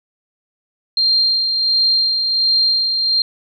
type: tone with tremolo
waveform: sine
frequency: 4186 Hz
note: C8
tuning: in tune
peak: -11 dBFS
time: 0.97-3.22 s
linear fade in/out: 2 ms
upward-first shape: sine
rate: 1.4 Hz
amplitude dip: 40%
effects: none